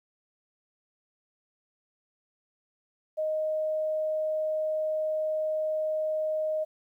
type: tone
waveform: sine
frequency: 622.3 Hz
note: D#5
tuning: in tune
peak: -26 dBFS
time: 3.17-6.65 s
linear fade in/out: 20 ms
effects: 11-bit